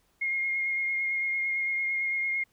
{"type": "tone with vibrato", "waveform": "sine", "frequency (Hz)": 2141, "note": "C7", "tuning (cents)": 39, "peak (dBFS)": -26, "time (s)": [0.21, 2.44], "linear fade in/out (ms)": 10, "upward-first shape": "triangle", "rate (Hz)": 8.9, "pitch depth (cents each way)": 19, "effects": ["pink hiss -69 dBFS RMS until 2.52 s"]}